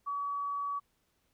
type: tone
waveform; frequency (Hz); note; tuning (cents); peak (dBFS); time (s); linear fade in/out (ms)
sine; 1137; C#6; +44; -32; 0.06-0.8; 20
effects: pink hiss -75 dBFS RMS until 1.33 s